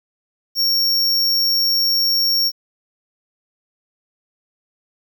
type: tone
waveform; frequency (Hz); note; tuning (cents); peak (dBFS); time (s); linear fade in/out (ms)
square; 5520; F8; -21; -15; 0.55-2.52; 50
effects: 8-bit